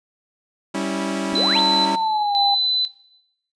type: chord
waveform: sawtooth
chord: C# diminished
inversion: second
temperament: equal with one note detuned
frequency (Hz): 196 / 277.2 / 325.5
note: G3 / C#4 / E4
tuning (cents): 0 / 0 / -22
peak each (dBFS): -23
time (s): 0.74-1.96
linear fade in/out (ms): 10
type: exponential sweep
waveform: sine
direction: up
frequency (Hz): 238.7 to 3959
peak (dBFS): -23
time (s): 1.33-1.6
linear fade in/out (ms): 0
type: tone with tremolo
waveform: sine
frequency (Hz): 4012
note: B7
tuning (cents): +26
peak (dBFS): -18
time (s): 1.35-2.88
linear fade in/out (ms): 5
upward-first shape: square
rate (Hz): 1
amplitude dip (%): 80
type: tone with pitch glide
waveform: sine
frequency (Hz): 906 to 802.5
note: A#5 to G5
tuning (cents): -50 to +40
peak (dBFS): -18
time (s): 1.55-2.55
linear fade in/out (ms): 10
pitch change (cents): -210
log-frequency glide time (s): 1.96-2.36
effects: noise-tail reverb RT60 0.8 s tail -17 dB re dry + resampled to 22050 Hz